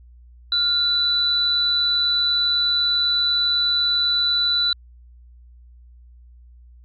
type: tone pair together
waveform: sine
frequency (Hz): 1405 / 3974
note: F6 / B7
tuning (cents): +10 / +10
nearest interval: octave + tritone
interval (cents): 1800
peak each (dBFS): -29 / -17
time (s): 0.52-4.73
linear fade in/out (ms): 2
effects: added 60 Hz sine -44 dBFS peak until 6.84 s